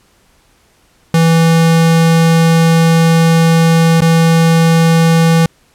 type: tone with dropouts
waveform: square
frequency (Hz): 164.6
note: E3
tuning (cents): -2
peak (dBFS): -7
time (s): 1.14-5.46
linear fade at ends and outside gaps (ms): 2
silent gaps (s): 4.006-4.019
effects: pink hiss -52 dBFS RMS until 5.74 s + low-pass 12000 Hz 12 dB/octave